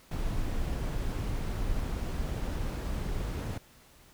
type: noise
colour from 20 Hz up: brown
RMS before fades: -32 dBFS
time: 0.11-3.58 s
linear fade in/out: 5 ms
effects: pink hiss -58 dBFS RMS until 4.13 s